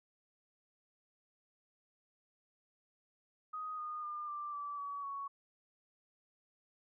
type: tone with pitch steps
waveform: sine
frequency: 1250 / 1226.4 / 1203.2 / 1180.5 / 1158.2 / 1136.4 / 1114.9 Hz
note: D#6 / D#6 / D6 / D6 / D6 / C#6 / C#6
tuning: +8 / -25 / +42 / +9 / -24 / +43 / +10 cents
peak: -39 dBFS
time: 3.53-5.28 s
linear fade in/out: 10 ms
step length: 250 ms
effects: none